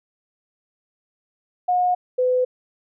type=tone pair in turn; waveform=sine; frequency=722 / 504.3 Hz; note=F#5 / B4; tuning=-43 / +36 cents; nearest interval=tritone; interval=621 cents; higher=first; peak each=-16 / -16 dBFS; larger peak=neither; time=1.68-1.95 / 2.18-2.45 s; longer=neither; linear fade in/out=10 ms; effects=none

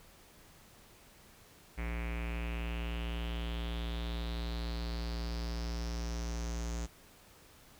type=tone with low-pass filter sweep; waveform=square; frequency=58.1 Hz; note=A#1; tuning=5 cents flat; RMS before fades=-37 dBFS; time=1.77-6.87 s; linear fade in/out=20 ms; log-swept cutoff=2200 to 6800 Hz; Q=5; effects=pink hiss -59 dBFS RMS until 7.79 s

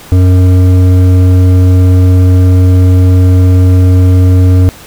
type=tone with hard clipping; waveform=sine; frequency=91.7 Hz; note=F#2; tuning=15 cents flat; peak=-4 dBFS; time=0.12-4.69 s; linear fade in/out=0 ms; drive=10 dB; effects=pink hiss -32 dBFS RMS until 4.86 s

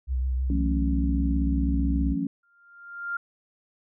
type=tone with vibrato; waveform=sine; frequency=64.1 Hz; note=C2; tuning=35 cents flat; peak=-23 dBFS; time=0.07-2.16 s; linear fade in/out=50 ms; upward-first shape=sine; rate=6.3 Hz; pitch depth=34 cents each way
type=chord; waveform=sine; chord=F# minor seventh; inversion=third; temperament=just; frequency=166.5 / 185 / 222 / 277.5 Hz; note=E3 / F#3 / A3 / C#4; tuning=+18 / 0 / +16 / +2 cents; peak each=-33 / -32 / -33 / -27 dBFS; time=0.5-2.27 s; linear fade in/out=2 ms
type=tone with exponential growth; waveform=sine; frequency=1396.9 Hz; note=F6; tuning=in tune; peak=-25 dBFS; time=2.43-3.17 s; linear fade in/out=5 ms; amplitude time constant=160 ms
effects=none

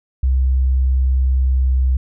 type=tone with pitch glide; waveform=sine; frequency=65 to 64.59 Hz; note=C2 to C2; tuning=-11 to -22 cents; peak=-12 dBFS; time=0.23-1.97 s; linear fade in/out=5 ms; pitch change=-11 cents; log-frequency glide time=1.4-1.81 s; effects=none

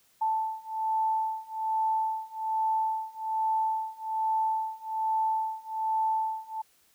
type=beating tone pair; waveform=sine; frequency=880 / 881.2 Hz; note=A5 / A5; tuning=0 / +2 cents; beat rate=1.2 Hz; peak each=-30 / -29 dBFS; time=0.21-6.62 s; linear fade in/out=10 ms; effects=white hiss -65 dBFS RMS until 6.94 s

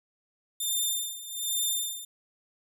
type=tone with tremolo; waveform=10% pulse; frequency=3595 Hz; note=A7; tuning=36 cents sharp; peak=-18 dBFS; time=0.6-2.05 s; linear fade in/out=5 ms; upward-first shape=sine; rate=1.2 Hz; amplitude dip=80%; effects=none

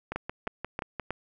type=two click trains; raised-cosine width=0.5 ms; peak=-16 / -18 dBFS; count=4 / 6; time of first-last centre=0.16-1.106 / 0.12-0.997 s; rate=3.17 / 5.7 Hz; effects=none

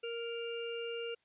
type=harmonic tone; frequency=466.2 Hz; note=A#4; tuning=in tune; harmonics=1 / 3 / 5 / 6; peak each=-38 / -49 / -52 / -44 dBFS; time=0.03-1.15 s; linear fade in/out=10 ms; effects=white hiss -75 dBFS RMS until 1.24 s + resampled to 8000 Hz

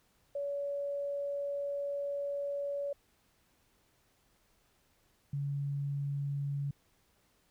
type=tone pair in turn; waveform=sine; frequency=567 / 141.37 Hz; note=C#5 / C#3; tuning=+39 / +34 cents; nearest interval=2 octaves; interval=2405 cents; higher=first; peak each=-33 / -32 dBFS; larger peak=second; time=0.35-2.93 / 5.33-6.71 s; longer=first; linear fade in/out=5 ms; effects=pink hiss -71 dBFS RMS until 7.5 s

